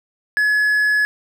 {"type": "tone", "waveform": "triangle", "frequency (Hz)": 1698, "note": "G#6", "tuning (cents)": 38, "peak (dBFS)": -12, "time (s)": [0.37, 1.05], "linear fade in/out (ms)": 0, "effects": []}